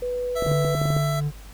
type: tone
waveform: sine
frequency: 493.9 Hz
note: B4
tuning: in tune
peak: -24 dBFS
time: 0.02-0.75 s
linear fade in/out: 5 ms
type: tone with pitch glide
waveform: 25% pulse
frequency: 660 to 664.2 Hz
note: E5 to E5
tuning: +2 to +13 cents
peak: -23 dBFS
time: 0.35-1.21 s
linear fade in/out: 20 ms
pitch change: +11 cents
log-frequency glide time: 0.67-0.76 s
type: clicks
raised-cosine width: 2 ms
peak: -15 dBFS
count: 9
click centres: 0.424 / 0.465 / 0.516 / 0.649 / 0.751 / 0.816 / 0.856 / 0.904 / 0.966 s
type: tone with tremolo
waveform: triangle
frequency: 146.83 Hz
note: D3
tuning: in tune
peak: -18 dBFS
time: 0.44-1.32 s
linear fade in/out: 50 ms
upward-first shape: sine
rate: 2.4 Hz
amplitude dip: 30%
effects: added 50 Hz sine -40 dBFS peak until 1.53 s + pink hiss -48 dBFS RMS until 1.53 s